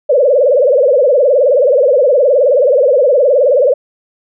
sine tone with vibrato, 537 Hz, C5, 45 cents sharp, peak -6 dBFS, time 0.09-3.74 s, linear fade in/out 10 ms, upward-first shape triangle, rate 19 Hz, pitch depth 230 cents each way, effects none

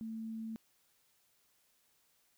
sine tone, 223.1 Hz, A3, 24 cents sharp, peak -39 dBFS, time 0.01-0.56 s, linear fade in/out 0 ms, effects white hiss -73 dBFS RMS until 2.37 s

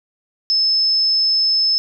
sine tone, 5230 Hz, E8, 15 cents flat, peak -13 dBFS, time 0.5-1.78 s, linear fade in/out 0 ms, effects none

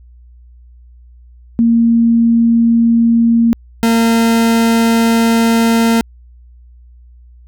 sine / 40% pulse tone pair in turn, 231.6 / 228.8 Hz, A#3 / A#3, -11 / -32 cents, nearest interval unison, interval 21 cents, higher first, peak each -7 / -8 dBFS, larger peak first, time 1.59-3.53 / 3.83-6.01 s, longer second, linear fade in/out 0 ms, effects added 60 Hz sine -38 dBFS peak until 7.47 s

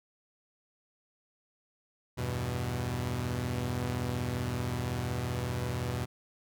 sawtooth chord, E minor, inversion none, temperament equal, 82.41 / 98 / 123.47 Hz, E2 / G2 / B2, 0 / 0 / 0 cents, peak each -34 / -34 / -29 dBFS, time 2.17-6.06 s, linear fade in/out 20 ms, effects none

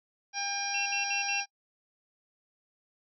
harmonic tone, 802 Hz, G5, 39 cents sharp, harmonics 1 / 2 / 3 / 4 / 5 / 6 / 7, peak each -36 / -39 / -38 / -45 / -45 / -41 / -35 dBFS, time 0.33-1.46 s, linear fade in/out 50 ms
sine tone bursts, 2720 Hz, F7, 46 cents flat, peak -30 dBFS, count 4, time 0.74-1.403 s, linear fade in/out 5 ms, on 120 ms, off 61 ms
effects noise-tail reverb RT60 0.1 s tail -25 dB re dry

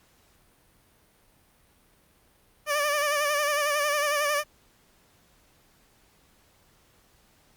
15% pulse tone with vibrato, 587.3 Hz, D5, in tune, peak -17 dBFS, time 2.66-4.44 s, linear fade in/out 50 ms, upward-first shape sine, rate 11 Hz, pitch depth 53 cents each way, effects pink hiss -62 dBFS RMS until 7.56 s + Opus 48 kbps

